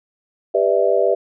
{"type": "chord", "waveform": "sine", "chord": "E minor seventh", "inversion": "first", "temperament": "just", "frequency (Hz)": [395.6, 494.4, 593.3, 659.3], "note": ["G4", "B4", "D5", "E5"], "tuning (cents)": [16, 2, 18, 0], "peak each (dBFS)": -19, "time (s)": [0.54, 1.15], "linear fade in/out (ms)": 10, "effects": []}